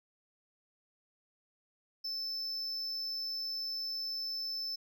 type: tone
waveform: triangle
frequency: 5274 Hz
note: E8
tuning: in tune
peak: -34 dBFS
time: 2.04-4.76 s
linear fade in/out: 10 ms
effects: none